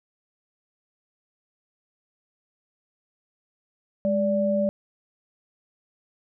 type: tone pair together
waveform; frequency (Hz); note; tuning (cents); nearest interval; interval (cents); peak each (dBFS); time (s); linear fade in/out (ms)
sine; 206.1 / 582.9; G#3 / D5; -13 / -13; octave + tritone; 1800; -24 / -22; 4.05-4.69; 0
effects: none